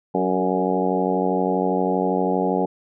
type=harmonic tone with a mistuned harmonic; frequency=92.5 Hz; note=F#2; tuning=in tune; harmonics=2 / 3 / 4 / 5 / 6 / 7 / 8 / 9; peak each=-25 / -26 / -26 / -25 / -29 / -30 / -28 / -27 dBFS; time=0.14-2.66 s; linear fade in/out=10 ms; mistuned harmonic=4; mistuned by=+25 cents; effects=none

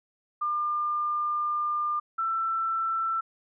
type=tone pair in turn; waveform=sine; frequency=1200 / 1335.3 Hz; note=D6 / E6; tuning=+37 / +22 cents; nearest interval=major second; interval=185 cents; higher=second; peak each=-25 dBFS; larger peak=neither; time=0.41-2 / 2.18-3.21 s; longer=first; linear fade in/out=10 ms; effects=none

